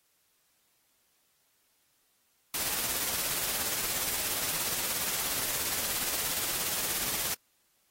white noise with tremolo, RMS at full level -30 dBFS, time 2.54-7.34 s, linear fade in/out 2 ms, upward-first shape triangle, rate 17 Hz, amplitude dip 40%, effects white hiss -71 dBFS RMS until 7.9 s + AAC 48 kbps

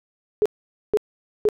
sine tone bursts, 422.3 Hz, G#4, 29 cents sharp, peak -14 dBFS, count 3, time 0.42-1.488 s, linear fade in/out 0 ms, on 36 ms, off 480 ms, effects none

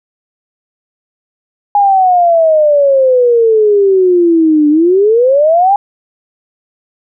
sine exponential two-way sweep, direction down then up, 825 to 293.7 to 825 Hz, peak -5 dBFS, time 1.75-5.76 s, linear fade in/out 2 ms, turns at 4.69 s, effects none

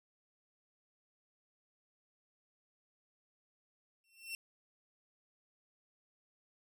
sawtooth tone with exponential growth, 2704 Hz, E7, 43 cents sharp, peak -34 dBFS, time 4.04-4.35 s, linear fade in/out 1 ms, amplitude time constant 66 ms, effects none

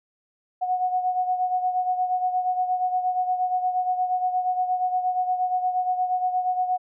sine beating tone pair, 732 / 740.5 Hz, F#5 / F#5, -19 / +1 cents, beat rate 8.5 Hz, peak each -22 / -29 dBFS, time 0.61-6.78 s, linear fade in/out 20 ms, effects none

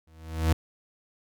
40% pulse tone with exponential growth, 80.3 Hz, E2, 45 cents flat, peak -17 dBFS, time 0.07-0.53 s, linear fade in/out 5 ms, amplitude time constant 100 ms, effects none

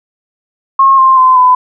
sine tone with pitch steps, 1080 / 1054.7 / 1030 / 1005.9 Hz, C#6 / C6 / C6 / B5, -45 / +14 / -28 / +31 cents, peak -3 dBFS, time 0.79-1.55 s, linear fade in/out 5 ms, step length 190 ms, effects none

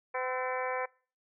harmonic tone with a mistuned harmonic, 255.1 Hz, C4, 44 cents flat, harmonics 2 / 3 / 4 / 5 / 6 / 7 / 8 / 9, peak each -35 / -38 / -37 / -43 / -44 / -41 / -44 / -42 dBFS, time 0.14-0.86 s, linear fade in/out 10 ms, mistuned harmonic 5, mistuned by +57 cents, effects noise-tail reverb RT60 0.4 s tail -25 dB re dry

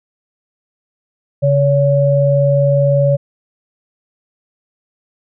sine tone pair together, 140 / 565.2 Hz, C#3 / C#5, +18 / +34 cents, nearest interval 2 octaves, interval 2416 cents, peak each -12 dBFS, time 1.42-3.17 s, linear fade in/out 20 ms, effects none

